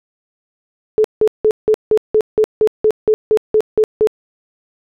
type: tone bursts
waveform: sine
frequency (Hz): 431.7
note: A4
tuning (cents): -33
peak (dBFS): -8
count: 14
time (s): 0.98-4.072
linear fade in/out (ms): 0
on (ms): 63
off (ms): 170
effects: none